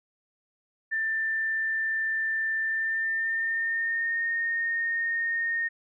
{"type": "tone with pitch glide", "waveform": "sine", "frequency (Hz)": [1781, 1842.7], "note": ["A6", "A#6"], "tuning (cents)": [21, -21], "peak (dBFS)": -25, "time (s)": [0.91, 5.69], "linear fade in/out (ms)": 20, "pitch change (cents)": 58, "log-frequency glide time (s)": [2.62, 4.22], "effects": []}